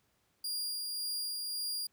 sawtooth tone with tremolo, 4818 Hz, D8, 43 cents sharp, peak -31 dBFS, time 0.44-1.87 s, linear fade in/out 5 ms, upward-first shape sine, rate 1.8 Hz, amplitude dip 25%, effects pink hiss -74 dBFS RMS until 1.92 s + high-pass 60 Hz 12 dB/octave

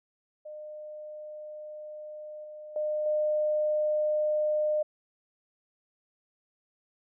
sine tone with level steps, 607 Hz, D#5, 43 cents flat, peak -39 / -41 / -27 / -24 dBFS, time 0.45-4.83 s, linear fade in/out 10 ms, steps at 2.44 / 2.76 / 3.06 s, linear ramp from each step 2 ms, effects none

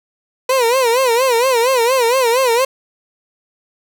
30% pulse tone with vibrato, 493.9 Hz, B4, in tune, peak -9 dBFS, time 0.49-2.65 s, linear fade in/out 5 ms, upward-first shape sine, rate 4.3 Hz, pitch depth 140 cents each way, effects none

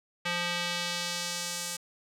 square tone with band-pass filter sweep, 174.61 Hz, F3, in tune, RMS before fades -33 dBFS, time 0.25-1.77 s, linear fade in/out 10 ms, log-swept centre 2600 to 7900 Hz, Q 1.1, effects none

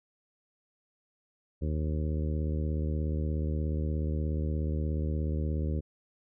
harmonic tone, 76.8 Hz, D#2, 22 cents flat, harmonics 1 / 2 / 3 / 4 / 5 / 6 / 7, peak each -29 / -35 / -39 / -41 / -43 / -45 / -46 dBFS, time 1.61-5.81 s, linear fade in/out 20 ms, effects none

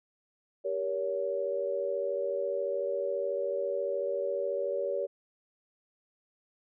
sine chord, G diminished, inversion none, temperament just, 392 / 470.4 / 564.5 Hz, G4 / Bb4 / Db5, 0 / +16 / +31 cents, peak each -35 / -35 / -31 dBFS, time 0.64-5.07 s, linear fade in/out 20 ms, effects none

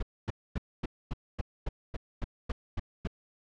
brown noise bursts, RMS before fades -31 dBFS, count 12, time 0-3.074 s, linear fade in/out 5 ms, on 27 ms, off 250 ms, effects low-pass 4000 Hz 12 dB/octave

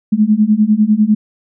sine beating tone pair, 207.7 / 217.7 Hz, G#3 / A3, 0 / -18 cents, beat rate 10 Hz, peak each -12 / -11 dBFS, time 0.12-1.15 s, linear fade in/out 10 ms, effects none

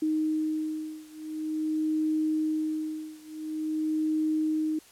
sine beating tone pair, 311.1 / 311.57 Hz, D#4 / D#4, 0 / +2 cents, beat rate 0.47 Hz, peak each -29 / -30 dBFS, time 0.02-4.79 s, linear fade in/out 5 ms, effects white hiss -55 dBFS RMS until 4.91 s + low-pass 12000 Hz 12 dB/octave

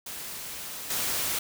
white noise with level steps, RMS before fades -38 / -29 dBFS, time 0.06-1.39 s, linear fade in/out 5 ms, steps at 0.9 s, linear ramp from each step 5 ms, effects none

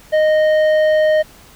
triangle tone with tanh clipping, 619 Hz, D#5, 9 cents flat, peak -12 dBFS, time 0.12-1.23 s, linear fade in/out 20 ms, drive 13 dB, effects pink hiss -44 dBFS RMS until 1.55 s

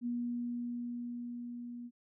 sine tone with level ramp, 240.5 Hz, B3, 46 cents flat, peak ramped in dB -32 to -42 dBFS, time 0.01-1.91 s, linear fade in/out 50 ms, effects none

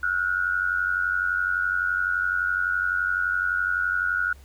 sine tone with amplitude modulation, 1449 Hz, F#6, 37 cents flat, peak -18 dBFS, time 0.03-4.33 s, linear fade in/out 5 ms, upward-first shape sine, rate 91.8 Hz, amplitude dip 80%, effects added 68 Hz sine -45 dBFS peak until 4.44 s + pink hiss -56 dBFS RMS until 4.44 s

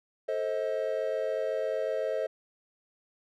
triangle chord, A diminished, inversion none, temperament just, 440 / 528 / 633.6 Hz, A4 / C5 / Eb5, 0 / +16 / +31 cents, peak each -32 / -30 / -30 dBFS, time 0.28-2.27 s, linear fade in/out 10 ms, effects none

